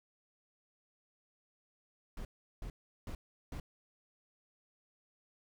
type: noise bursts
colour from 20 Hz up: brown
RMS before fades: -42 dBFS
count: 4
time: 2.17-3.6 s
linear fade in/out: 2 ms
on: 80 ms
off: 370 ms
effects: none